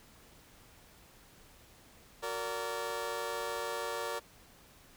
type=chord; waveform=20% pulse; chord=Gb augmented; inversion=none; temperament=just; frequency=370 / 462.5 / 578.1 Hz; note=Gb4 / Bb4 / D5; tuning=0 / -14 / -27 cents; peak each=-39 / -33 / -34 dBFS; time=2.22-4.2 s; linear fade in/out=20 ms; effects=pink hiss -59 dBFS RMS until 4.96 s